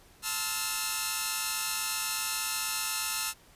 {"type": "chord", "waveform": "5% pulse", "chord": "F major seventh", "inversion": "first", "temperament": "equal with one note detuned", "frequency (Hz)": [880, 1046.5, 1295.9, 1396.9], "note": ["A5", "C6", "E6", "F6"], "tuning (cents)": [0, 0, -30, 0], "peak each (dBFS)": [-24, -28, -22, -23], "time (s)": [0.22, 3.34], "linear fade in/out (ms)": 50, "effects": ["pink hiss -58 dBFS RMS until 3.55 s", "resampled to 32000 Hz"]}